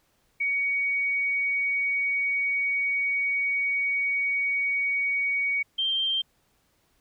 sine tone pair in turn, 2245 / 3157 Hz, C#7 / G7, +21 / +12 cents, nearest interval tritone, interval 591 cents, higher second, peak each -23 / -23 dBFS, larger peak neither, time 0.4-5.63 / 5.78-6.22 s, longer first, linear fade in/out 10 ms, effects pink hiss -68 dBFS RMS until 7 s

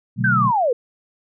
sine chord, B minor seventh, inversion none, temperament equal, 123.47 / 146.83 / 185 / 220 Hz, B2 / D3 / F#3 / A3, 0 / 0 / 0 / 0 cents, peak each -21 / -27 / -23 / -26 dBFS, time 0.16-0.52 s, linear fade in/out 50 ms
sine linear sweep, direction down, 1600 to 449.2 Hz, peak -15 dBFS, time 0.24-0.73 s, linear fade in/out 5 ms
effects none

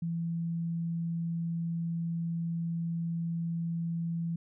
sine tone, 167.5 Hz, E3, 28 cents sharp, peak -30 dBFS, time 0.02-4.36 s, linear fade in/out 5 ms, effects none

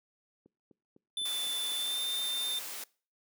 click train, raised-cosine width 3 ms, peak -39 dBFS, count 6, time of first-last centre 0.46-1.719 s, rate 3.97 Hz
square tone with pitch glide, 3520 to 3598 Hz, A7 to A7, 0 to +38 cents, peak -32 dBFS, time 1.17-2.59 s, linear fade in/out 2 ms, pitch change +38 cents, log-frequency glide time 1.75-2.01 s
white noise, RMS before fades -41 dBFS, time 1.25-2.84 s, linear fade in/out 5 ms
effects noise-tail reverb RT60 0.4 s tail -23 dB re dry + high-pass 300 Hz 12 dB/octave

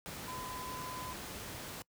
sine tone in noise, 1011 Hz, B5, 40 cents sharp, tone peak -43 dBFS, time 0.28-1.13 s, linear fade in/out 0 ms, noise pink, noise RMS -44 dBFS, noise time 0.06-1.82 s, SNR -2 dB, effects noise-tail reverb RT60 0.1 s tail -25 dB re dry + high-pass 60 Hz 12 dB/octave

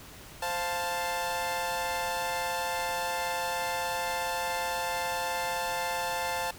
sawtooth chord, F major, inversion second, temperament equal, 523.3 / 698.5 / 880 Hz, C5 / F5 / A5, 0 / 0 / 0 cents, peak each -32 / -32 / -28 dBFS, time 0.42-6.51 s, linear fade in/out 5 ms, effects pink hiss -48 dBFS RMS until 6.58 s

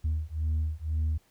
sine beating tone pair, 77.1 / 79.1 Hz, D#2 / D#2, -15 / +29 cents, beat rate 2 Hz, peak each -28 dBFS, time 0.04-1.18 s, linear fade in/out 10 ms, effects tanh soft clip ceiling -23 dBFS + pink hiss -66 dBFS RMS until 1.3 s

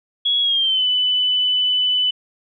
sine tone with pitch glide, 3344 to 2996 Hz, G#7 to F#7, +11 to +21 cents, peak -15 dBFS, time 0.25-2.11 s, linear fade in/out 10 ms, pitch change -190 cents, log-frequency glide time 0.41-0.85 s, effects none

